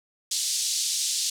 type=band-pass noise; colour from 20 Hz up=pink; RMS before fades=-27 dBFS; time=0.31-1.3 s; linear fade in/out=5 ms; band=4000 to 9200 Hz; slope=24 dB/octave; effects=none